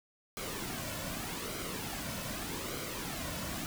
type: noise with flanger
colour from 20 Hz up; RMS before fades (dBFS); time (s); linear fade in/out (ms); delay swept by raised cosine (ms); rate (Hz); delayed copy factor
pink; -39; 0.37-3.66; 0; 1.1 to 2.5; 0.83; -0.55
effects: none